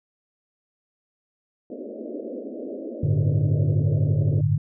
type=band-pass noise; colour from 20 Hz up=pink; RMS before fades=-34 dBFS; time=1.7-4.41 s; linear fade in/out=2 ms; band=220 to 620 Hz; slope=96 dB/octave
type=chord; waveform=sine; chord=G suspended second; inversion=none; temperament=equal; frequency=98 / 110 / 146.83 Hz; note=G2 / A2 / D3; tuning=0 / 0 / 0 cents; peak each=-24 / -23 / -21 dBFS; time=3.03-4.58 s; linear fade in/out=5 ms
effects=none